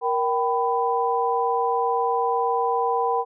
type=tone cluster; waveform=sine; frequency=470.2 / 775 / 997 Hz; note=A#4 / G5 / B5; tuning=+15 / -20 / +16 cents; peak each=-24 dBFS; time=0.01-3.25 s; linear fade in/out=50 ms; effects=none